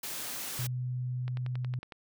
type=high-pass noise; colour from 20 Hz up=white; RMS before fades=-38 dBFS; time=0.03-0.67 s; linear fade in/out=5 ms; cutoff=100 Hz; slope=96 dB/octave
type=tone; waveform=sine; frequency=125.4 Hz; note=B2; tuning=27 cents sharp; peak=-31 dBFS; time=0.59-1.79 s; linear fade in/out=2 ms
type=click train; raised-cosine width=0.3 ms; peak=-28 dBFS; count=8; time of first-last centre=1.28-1.922 s; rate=10.9 Hz
effects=none